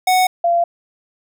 square / sine tone pair in turn, 740 / 686.7 Hz, F#5 / F5, 0 / -29 cents, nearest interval minor second, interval 129 cents, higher first, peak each -12 dBFS, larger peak neither, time 0.07-0.27 / 0.44-0.64 s, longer neither, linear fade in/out 5 ms, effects none

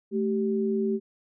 sine tone pair together, 217.6 / 387.7 Hz, A3 / G4, -19 / -19 cents, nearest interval minor seventh, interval 1000 cents, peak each -26 dBFS, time 0.11-1 s, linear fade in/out 50 ms, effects none

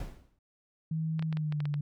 brown noise with exponential decay, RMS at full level -35 dBFS, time 0-0.39 s, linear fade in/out 2 ms, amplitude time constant 84 ms
sine tone with pitch glide, 159.5 to 146.26 Hz, D#3 to D3, +43 to -7 cents, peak -29 dBFS, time 0.91-1.81 s, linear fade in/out 5 ms, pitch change -150 cents, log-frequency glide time 1.26-1.65 s
clicks, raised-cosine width 0.3 ms, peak -26 dBFS, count 8, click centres 1.194 / 1.225 / 1.327 / 1.371 / 1.524 / 1.604 / 1.655 / 1.741 s
effects none

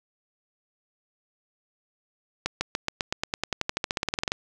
accelerating click train, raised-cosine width 0.2 ms, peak -8 dBFS, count 23, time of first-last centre 2.46-4.319 s, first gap 150 ms, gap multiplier 0.94, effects none

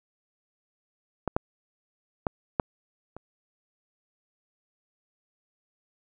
clicks, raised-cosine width 1 ms, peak -13 / -9 / -11 / -8 / -26 dBFS, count 5, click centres 1.277 / 1.365 / 2.268 / 2.598 / 3.166 s, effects none

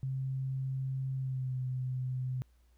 sine tone with pitch glide, 132.7 to 128.18 Hz, C3 to C3, +25 to -35 cents, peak -32 dBFS, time 0.03-2.42 s, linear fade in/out 0 ms, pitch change -60 cents, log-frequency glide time 1.16-1.55 s, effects added 60 Hz sine -62 dBFS peak until 2.77 s + pink hiss -75 dBFS RMS until 2.77 s

